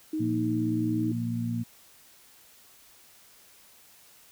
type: tone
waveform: sine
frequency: 312.9 Hz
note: D#4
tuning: 10 cents sharp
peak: -27 dBFS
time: 0.13-1.12 s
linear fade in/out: 5 ms
type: harmonic tone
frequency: 58.27 Hz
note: A#1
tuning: in tune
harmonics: 2 / 3 / 4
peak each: -31 / -38 / -30 dBFS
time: 0.19-1.64 s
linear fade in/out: 20 ms
effects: white hiss -56 dBFS RMS until 4.31 s